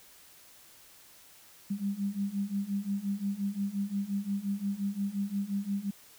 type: beating tone pair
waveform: sine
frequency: 196.4 / 202.1 Hz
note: G3 / G#3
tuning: +4 / -47 cents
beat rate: 5.7 Hz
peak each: -34 / -32 dBFS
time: 1.7-5.91 s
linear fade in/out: 10 ms
effects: white hiss -56 dBFS RMS until 6.18 s